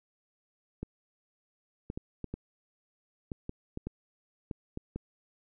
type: clicks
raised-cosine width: 3 ms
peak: -23 dBFS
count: 12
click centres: 0.83 / 1.901 / 1.975 / 2.243 / 2.34 / 3.318 / 3.494 / 3.774 / 3.87 / 4.512 / 4.774 / 4.96 s
effects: none